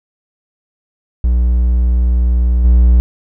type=tone with level steps; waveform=triangle; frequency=60.4 Hz; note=B1; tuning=38 cents flat; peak=-7 / -3 dBFS; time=1.24-3 s; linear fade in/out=0 ms; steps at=2.64 s; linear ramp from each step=10 ms; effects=none